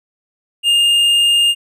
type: tone with tanh clipping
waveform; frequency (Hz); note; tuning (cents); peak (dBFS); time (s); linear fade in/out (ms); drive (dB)
sine; 2821; F7; +17; -11; 0.63-1.55; 50; 8
effects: none